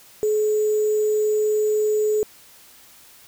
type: tone with sample-and-hold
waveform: sine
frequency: 426.5 Hz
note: G#4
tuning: 46 cents sharp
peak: -17 dBFS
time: 0.23-2.23 s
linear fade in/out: 0 ms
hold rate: 7350 Hz
effects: white hiss -49 dBFS RMS until 3.27 s